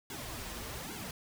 pink noise with flanger, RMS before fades -42 dBFS, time 0.1-1.11 s, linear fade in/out 2 ms, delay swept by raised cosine 1.6 to 7.2 ms, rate 1.2 Hz, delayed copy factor -0.95, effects none

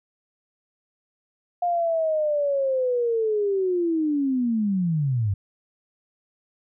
sine linear sweep, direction down, 710 to 93.7 Hz, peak -20 dBFS, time 1.62-5.34 s, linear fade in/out 5 ms, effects none

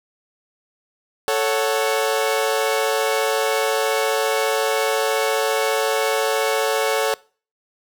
sawtooth chord, F# minor, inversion first, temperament equal, 440 / 554.4 / 740 Hz, A4 / C#5 / F#5, 0 / 0 / 0 cents, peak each -17 / -18 / -22 dBFS, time 1.28-7.14 s, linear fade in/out 0 ms, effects noise-tail reverb RT60 0.4 s tail -23 dB re dry

